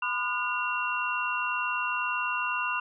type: tone cluster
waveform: sine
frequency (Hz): 1002 / 1214 / 1444 / 2744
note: B5 / D#6 / F#6 / F7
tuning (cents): +25 / -43 / -43 / -31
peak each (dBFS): -32 / -34 / -33 / -31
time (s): 0.02-2.8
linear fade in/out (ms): 5
effects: none